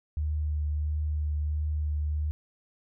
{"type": "tone with vibrato", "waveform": "sine", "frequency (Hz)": 75.4, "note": "D2", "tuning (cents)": 46, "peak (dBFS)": -26, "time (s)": [0.17, 2.31], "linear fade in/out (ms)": 0, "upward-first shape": "triangle", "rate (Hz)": 1.5, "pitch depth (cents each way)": 19, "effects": []}